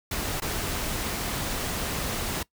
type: noise with dropouts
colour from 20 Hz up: pink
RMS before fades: -30 dBFS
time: 0.11-2.43 s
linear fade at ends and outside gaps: 5 ms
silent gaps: 0.402-0.419 s
effects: noise-tail reverb RT60 0.1 s tail -21 dB re dry